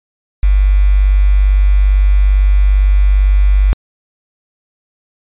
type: tone with quantisation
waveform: sine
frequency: 48.84 Hz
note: G1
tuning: 6 cents flat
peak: -6 dBFS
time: 0.43-3.73 s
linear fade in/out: 0 ms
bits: 5
effects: resampled to 8000 Hz